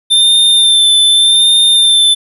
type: tone with vibrato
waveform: square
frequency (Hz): 3575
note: A7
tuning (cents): +27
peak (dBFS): -6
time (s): 0.1-2.15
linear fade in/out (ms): 20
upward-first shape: sine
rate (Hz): 0.84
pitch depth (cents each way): 26
effects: resampled to 32000 Hz + 8-bit